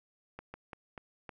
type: slowing click train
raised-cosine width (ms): 0.5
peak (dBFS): -28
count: 5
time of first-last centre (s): 0.39-1.292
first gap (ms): 150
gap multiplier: 1.28
effects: none